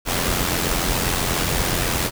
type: noise with amplitude modulation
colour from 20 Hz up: pink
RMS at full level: -19 dBFS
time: 0.05-2.11 s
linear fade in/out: 50 ms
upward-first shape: sine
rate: 87.6 Hz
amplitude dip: 55%
effects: none